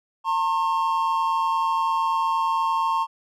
triangle tone pair together, 906 / 1074.6 Hz, A#5 / C6, -50 / +46 cents, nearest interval minor third, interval 296 cents, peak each -21 dBFS, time 0.24-3.07 s, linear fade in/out 50 ms, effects none

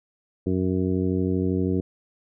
harmonic tone, 92.6 Hz, F#2, 2 cents sharp, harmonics 1 / 2 / 3 / 4 / 5 / 7, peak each -27 / -26 / -26 / -28 / -32 / -45 dBFS, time 0.46-1.81 s, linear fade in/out 10 ms, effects none

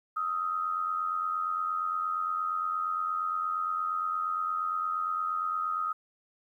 sine tone pair together, 1254.4 / 1343 Hz, D#6 / E6, +14 / +32 cents, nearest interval minor second, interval 118 cents, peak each -29 / -35 dBFS, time 0.16-5.93 s, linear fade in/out 10 ms, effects 11-bit

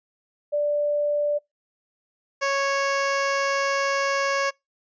sine / 15% pulse tone pair in turn, 587.3 / 552.8 Hz, D5 / C#5, 0 / -5 cents, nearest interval minor second, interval 105 cents, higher first, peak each -20 / -15 dBFS, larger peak second, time 0.52-1.39 / 2.41-4.51 s, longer second, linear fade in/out 20 ms, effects noise-tail reverb RT60 0.2 s tail -26 dB re dry + resampled to 16000 Hz

